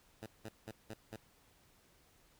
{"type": "tone bursts", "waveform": "10% pulse", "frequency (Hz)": 110, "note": "A2", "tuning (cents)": 0, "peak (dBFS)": -36, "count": 5, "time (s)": [0.22, 1.165], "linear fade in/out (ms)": 5, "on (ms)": 45, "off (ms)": 180, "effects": ["pink hiss -68 dBFS RMS until 2.39 s"]}